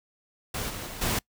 pink noise with level steps, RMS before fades -32 / -37 / -39 / -27 dBFS, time 0.54-1.19 s, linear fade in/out 5 ms, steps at 0.69 / 0.86 / 1.01 s, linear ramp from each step 10 ms, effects noise-tail reverb RT60 0.1 s tail -24 dB re dry

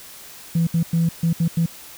sine tone bursts at uneven times, 166.5 Hz, E3, 18 cents sharp, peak -14 dBFS, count 6, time 0.55-0.67 / 0.74-0.83 / 0.93-1.09 / 1.23-1.33 / 1.4-1.48 / 1.57-1.66 s, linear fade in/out 5 ms, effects tanh soft clip ceiling -12 dBFS + white hiss -41 dBFS RMS until 1.97 s

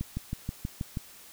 click train, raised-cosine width 5 ms, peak -19 dBFS, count 7, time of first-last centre 0.01-0.972 s, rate 6.24 Hz, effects white hiss -51 dBFS RMS until 1.32 s

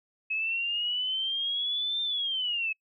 sine linear two-way sweep, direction up then down, 2568 to 3600 to 2568 Hz, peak -27 dBFS, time 0.3-2.73 s, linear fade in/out 10 ms, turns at 2.02 s, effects noise-tail reverb RT60 0.1 s tail -26 dB re dry

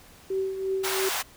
sine tone with tremolo, 383.4 Hz, G4, 38 cents flat, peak -23 dBFS, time 0.3-1.09 s, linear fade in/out 5 ms, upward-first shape triangle, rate 2.9 Hz, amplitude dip 65%
pink high-pass noise, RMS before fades -29 dBFS, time 0.83-1.23 s, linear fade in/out 20 ms, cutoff 700 Hz, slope 24 dB/octave
effects pink hiss -52 dBFS RMS until 1.36 s

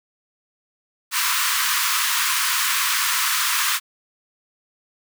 pink high-pass noise, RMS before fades -21 dBFS, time 1.11-3.8 s, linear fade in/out 50 ms, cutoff 980 Hz, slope 96 dB/octave, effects none

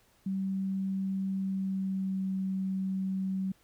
sine tone with pitch glide, 192.3 to 190.42 Hz, G3 to G3, -33 to -50 cents, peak -29 dBFS, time 0.26-3.52 s, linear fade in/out 5 ms, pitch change -17 cents, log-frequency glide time 1.38-2.32 s, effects pink hiss -66 dBFS RMS until 3.63 s

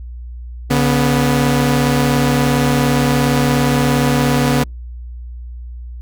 sawtooth tone pair together, 141.44 / 245.7 Hz, C#3 / B3, +35 / -9 cents, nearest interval minor seventh, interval 956 cents, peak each -11 dBFS, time 0.7-4.64 s, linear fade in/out 10 ms, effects added 60 Hz sine -27 dBFS peak until 6.01 s + Opus 48 kbps

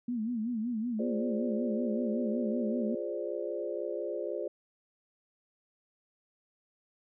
sine tone with vibrato, 230.2 Hz, A#3, 22 cents flat, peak -30 dBFS, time 0.08-2.95 s, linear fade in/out 5 ms, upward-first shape sine, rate 5.3 Hz, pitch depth 130 cents each way
sine chord, D half-diminished seventh, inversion first, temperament equal, 349.2 / 415.3 / 523.3 / 587.3 Hz, F4 / Ab4 / C5 / D5, 0 / 0 / 0 / 0 cents, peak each -38 dBFS, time 0.99-4.48 s, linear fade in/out 5 ms
effects none

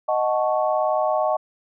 sine chord, D# half-diminished seventh, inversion none, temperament equal with one note detuned, 622.3 / 740 / 872.4 / 1108.7 Hz, D#5 / F#5 / A5 / C#6, 0 / 0 / -15 / 0 cents, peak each -21 / -24 / -27 / -27 dBFS, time 0.08-1.37 s, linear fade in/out 10 ms, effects none

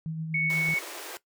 sine tone with tremolo, 160 Hz, D#3, 49 cents sharp, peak -29 dBFS, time 0.06-0.74 s, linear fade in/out 0 ms, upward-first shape sine, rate 8.2 Hz, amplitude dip 35%
sine tone, 2217 Hz, C#7, in tune, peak -24 dBFS, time 0.34-0.79 s, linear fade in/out 5 ms
pink high-pass noise, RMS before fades -40 dBFS, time 0.5-1.17 s, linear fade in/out 0 ms, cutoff 310 Hz, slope 96 dB/octave
clicks, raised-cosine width 2 ms, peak -31 / -37 dBFS, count 2, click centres 0.688 / 0.714 s
effects noise-tail reverb RT60 0.1 s tail -17 dB re dry

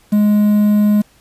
triangle tone with quantisation, 208.7 Hz, G#3, 9 cents sharp, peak -7 dBFS, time 0.12-1.02 s, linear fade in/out 10 ms, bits 6, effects pink hiss -51 dBFS RMS until 1.2 s + resampled to 32000 Hz

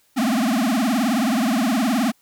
square tone with vibrato, 240 Hz, B3, 49 cents flat, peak -18 dBFS, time 0.16-2.12 s, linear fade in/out 20 ms, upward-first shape triangle, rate 19 Hz, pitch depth 290 cents each way, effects white hiss -61 dBFS RMS until 2.21 s

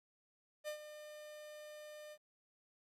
45% pulse tone with ADSR envelope, 603 Hz, D5, 46 cents sharp, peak -39 dBFS, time 0.64-2.18 s, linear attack 40 ms, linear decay 94 ms, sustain -11 dB, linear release 57 ms, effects resampled to 32000 Hz + 13-bit

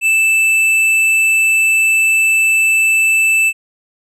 triangle tone with hard clipping, 2641 Hz, E7, 3 cents sharp, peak -11 dBFS, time 0.01-3.53 s, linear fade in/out 50 ms, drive 11 dB, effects none

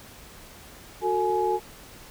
sine tone cluster, 367.8 / 448 / 841 Hz, F#4 / A4 / G#5, -10 / +31 / +22 cents, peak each -26 / -27 / -25 dBFS, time 1.01-1.6 s, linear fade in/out 50 ms, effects pink hiss -47 dBFS RMS until 2.1 s

